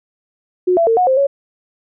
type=tone with pitch steps; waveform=sine; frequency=363.7 / 671 / 454.2 / 728 / 524 / 557 Hz; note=F#4 / E5 / A#4 / F#5 / C5 / C#5; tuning=-30 / +31 / -45 / -28 / +2 / +8 cents; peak=-10 dBFS; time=0.67-1.27 s; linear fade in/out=10 ms; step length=100 ms; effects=none